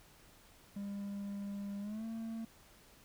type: tone with pitch glide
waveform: triangle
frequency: 200.8 to 225.4 Hz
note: G3 to A3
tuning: +42 to +42 cents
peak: -37 dBFS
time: 0.76-2.45 s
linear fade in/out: 5 ms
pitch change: +200 cents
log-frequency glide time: 1.8-2.05 s
effects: pink hiss -62 dBFS RMS until 3.04 s